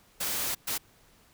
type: noise bursts at uneven times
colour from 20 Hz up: white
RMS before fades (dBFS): -31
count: 2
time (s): 0.2-0.55 / 0.67-0.78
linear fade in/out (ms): 10
effects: pink hiss -61 dBFS RMS until 1.33 s